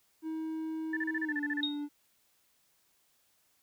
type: tone with pitch glide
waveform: triangle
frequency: 318.3 to 291.9 Hz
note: D#4 to D4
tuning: +39 to -10 cents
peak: -32 dBFS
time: 0.22-1.89 s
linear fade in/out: 50 ms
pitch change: -149 cents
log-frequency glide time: 1.23-1.37 s
type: tone bursts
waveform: sine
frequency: 1762 Hz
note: A6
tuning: 2 cents sharp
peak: -31 dBFS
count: 10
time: 0.93-1.608 s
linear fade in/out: 5 ms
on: 39 ms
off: 32 ms
type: tone with exponential decay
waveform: sine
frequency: 3729 Hz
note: A#7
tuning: in tune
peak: -26 dBFS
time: 1.63-1.83 s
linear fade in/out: 2 ms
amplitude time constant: 42 ms
effects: white hiss -71 dBFS RMS until 3.62 s